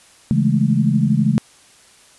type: chord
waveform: sine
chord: A major seventh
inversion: first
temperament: equal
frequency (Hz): 138.59 / 164.81 / 207.7 / 220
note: C#3 / E3 / G#3 / A3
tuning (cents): 0 / 0 / 0 / 0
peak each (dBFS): -18 / -20 / -18 / -19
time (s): 0.31-1.38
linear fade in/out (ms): 0
effects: white hiss -49 dBFS RMS until 2.18 s + resampled to 24000 Hz